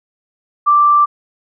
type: tone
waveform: sine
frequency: 1174.7 Hz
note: D6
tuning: in tune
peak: -7 dBFS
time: 0.66-1.06 s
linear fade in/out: 20 ms
effects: none